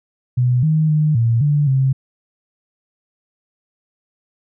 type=tone with pitch steps; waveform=sine; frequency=124.4 / 156.4 / 152.8 / 115.8 / 146.6 / 133.4 Hz; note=B2 / D#3 / D#3 / A#2 / D3 / C3; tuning=+13 / +9 / -31 / -11 / -3 / +34 cents; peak=-12 dBFS; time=0.37-1.93 s; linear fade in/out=10 ms; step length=260 ms; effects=none